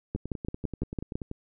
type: two click trains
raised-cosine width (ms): 3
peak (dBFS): -22 / -17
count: 13 / 7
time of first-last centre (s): 0.16-1.314 / 0.15-1.155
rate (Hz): 10.4 / 5.97
effects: none